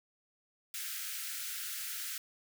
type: high-pass noise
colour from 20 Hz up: white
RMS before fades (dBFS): -40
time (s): 0.74-2.18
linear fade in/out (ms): 2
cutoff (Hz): 1300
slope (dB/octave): 96
effects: none